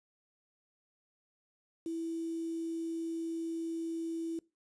sine tone with quantisation, 329.6 Hz, E4, in tune, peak -34 dBFS, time 1.86-4.39 s, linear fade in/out 2 ms, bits 9, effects noise-tail reverb RT60 0.3 s tail -24 dB re dry + resampled to 22050 Hz

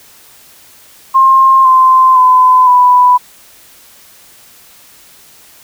sine tone with pitch steps, 1063 / 1038.7 / 1015 / 991.8 Hz, C6 / C6 / B5 / B5, +27 / -13 / +47 / +7 cents, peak -3 dBFS, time 1.14-3.18 s, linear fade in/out 20 ms, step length 510 ms, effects white hiss -41 dBFS RMS until 5.63 s

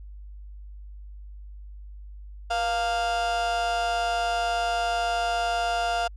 35% pulse tone with amplitude modulation, 698.5 Hz, F5, in tune, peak -19 dBFS, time 2.5-6.08 s, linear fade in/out 10 ms, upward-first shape sine, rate 218 Hz, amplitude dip 60%, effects added 50 Hz sine -39 dBFS peak until 6.16 s + low-pass 6000 Hz 12 dB/octave

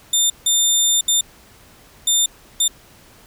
20% pulse tone bursts at uneven times, 3600 Hz, A7, 39 cents sharp, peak -8 dBFS, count 5, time 0.13-0.3 / 0.46-1.01 / 1.08-1.21 / 2.07-2.26 / 2.6-2.68 s, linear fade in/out 5 ms, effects pink hiss -48 dBFS RMS until 3.26 s

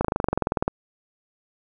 slowing click train, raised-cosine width 1 ms, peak -7 dBFS, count 16, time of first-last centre 0.01-0.68 s, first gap 36 ms, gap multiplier 1.03, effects none

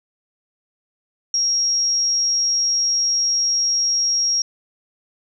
sine tone, 5600 Hz, F8, 4 cents sharp, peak -16 dBFS, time 1.34-4.42 s, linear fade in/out 2 ms, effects none

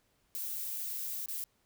violet noise with dropouts, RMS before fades -38 dBFS, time 0.35-1.44 s, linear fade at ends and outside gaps 0 ms, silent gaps 1.259-1.285 s, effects pink hiss -73 dBFS RMS until 1.65 s

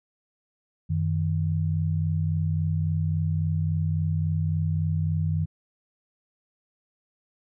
sine tone pair together, 93.29 / 156.9 Hz, F#2 / D#3, +15 / +15 cents, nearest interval major sixth, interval 900 cents, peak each -25 dBFS, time 0.89-5.46 s, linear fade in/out 20 ms, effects none

